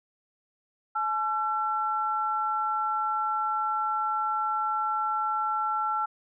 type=tone pair together; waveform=sine; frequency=858.2 / 1350 Hz; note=A5 / E6; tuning=-43 / +41 cents; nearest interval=minor sixth; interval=784 cents; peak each=-29 / -27 dBFS; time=0.95-6.06 s; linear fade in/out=10 ms; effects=none